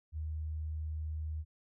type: tone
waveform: sine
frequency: 77.78 Hz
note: D#2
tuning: in tune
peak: -35 dBFS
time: 0.12-1.45 s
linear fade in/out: 50 ms
effects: none